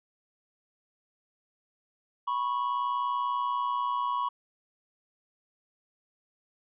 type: tone pair together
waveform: triangle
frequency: 982 / 1102.3 Hz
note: B5 / C#6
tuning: -10 / -10 cents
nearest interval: major second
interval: 200 cents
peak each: -28 dBFS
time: 2.27-4.29 s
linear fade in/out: 10 ms
effects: resampled to 8000 Hz